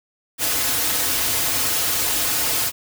white noise with comb filter, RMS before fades -21 dBFS, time 0.38-2.72 s, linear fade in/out 50 ms, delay 5.1 ms, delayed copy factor -0.85, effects none

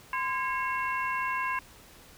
harmonic tone with a mistuned harmonic, 545 Hz, C#5, 29 cents flat, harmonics 2 / 3 / 4 / 5, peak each -30 / -34 / -36 / -38 dBFS, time 0.13-1.59 s, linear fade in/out 2 ms, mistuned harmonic 2, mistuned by -96 cents, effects pink hiss -53 dBFS RMS until 2.17 s

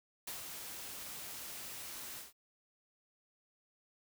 white noise with ADSR envelope, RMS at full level -42 dBFS, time 0.27-2.33 s, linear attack 6 ms, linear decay 120 ms, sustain -4 dB, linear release 160 ms, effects none

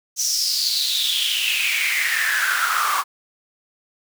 pink noise with high-pass filter sweep, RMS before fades -21 dBFS, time 0.16-3.04 s, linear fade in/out 50 ms, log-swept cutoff 6000 to 1100 Hz, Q 7.5, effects none

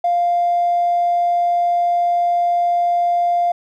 triangle tone with tanh clipping, 698.5 Hz, F5, in tune, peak -13 dBFS, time 0.04-3.52 s, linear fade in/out 5 ms, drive 1 dB, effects none

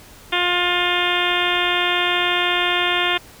harmonic tone, 354.1 Hz, F4, 24 cents sharp, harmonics 1 / 2 / 3 / 4 / 5 / 6 / 7 / 8 / 9 / 10, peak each -26 / -26 / -26 / -26 / -26 / -26 / -26 / -26 / -26 / -26 dBFS, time 0.32-3.18 s, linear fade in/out 10 ms, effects pink hiss -44 dBFS RMS until 3.4 s

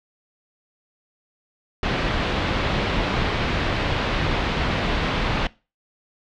pink low-pass noise, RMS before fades -23 dBFS, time 1.83-5.47 s, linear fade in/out 2 ms, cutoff 3800 Hz, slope 24 dB/octave, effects noise-tail reverb RT60 0.3 s tail -21 dB re dry

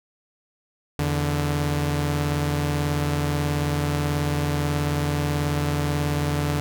sawtooth tone pair together, 82.3 / 146.18 Hz, E2 / D3, -2 / -8 cents, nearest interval minor seventh, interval 994 cents, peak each -23 / -19 dBFS, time 0.99-6.6 s, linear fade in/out 0 ms, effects none

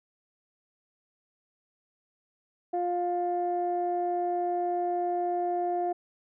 sine tone pair together, 352.7 / 705.4 Hz, F4 / F5, +17 / +17 cents, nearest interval octave, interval 1200 cents, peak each -29 / -27 dBFS, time 2.73-5.93 s, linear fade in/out 10 ms, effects tanh soft clip ceiling -20 dBFS

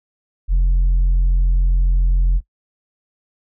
sine tone, 43.65 Hz, F1, in tune, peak -9 dBFS, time 0.48-2.41 s, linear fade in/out 50 ms, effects noise-tail reverb RT60 0.1 s tail -20 dB re dry + tanh soft clip ceiling -11 dBFS

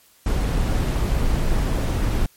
brown noise, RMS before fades -20 dBFS, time 0.26-2.26 s, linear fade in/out 2 ms, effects white hiss -55 dBFS RMS until 2.36 s + MP3 64 kbps

